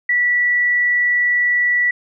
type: tone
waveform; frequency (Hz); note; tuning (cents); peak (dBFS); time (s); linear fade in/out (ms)
sine; 1950; B6; -23; -13; 0.09-1.91; 5
effects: none